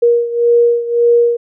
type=beating tone pair; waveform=sine; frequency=472.8 / 474.6 Hz; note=A#4 / A#4; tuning=+24 / +31 cents; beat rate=1.8 Hz; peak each=-10 / -14 dBFS; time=0.02-1.37 s; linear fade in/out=10 ms; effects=none